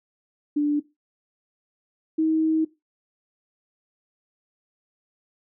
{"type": "tone pair in turn", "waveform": "sine", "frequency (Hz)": [293.7, 317.4], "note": ["D4", "D#4"], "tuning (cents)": [0, 35], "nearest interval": "minor second", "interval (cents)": 135, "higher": "second", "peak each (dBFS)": -18, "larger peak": "neither", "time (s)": [[0.56, 0.8], [2.18, 2.65]], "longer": "second", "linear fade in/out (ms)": 10, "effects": ["noise-tail reverb RT60 0.2 s tail -17 dB re dry"]}